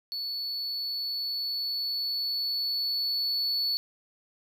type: tone with level ramp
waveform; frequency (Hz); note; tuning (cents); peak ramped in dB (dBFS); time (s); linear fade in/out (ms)
triangle; 4435; C#8; 0; -30 to -24; 0.12-3.77; 0
effects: none